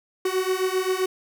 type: beating tone pair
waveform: 45% pulse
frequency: 370 / 377.6 Hz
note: F#4 / F#4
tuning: 0 / +35 cents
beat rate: 7.6 Hz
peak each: -25 dBFS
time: 0.25-1.06 s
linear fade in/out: 5 ms
effects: none